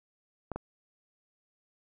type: clicks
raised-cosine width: 1 ms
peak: -21 dBFS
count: 2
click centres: 0.517 / 0.56 s
effects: none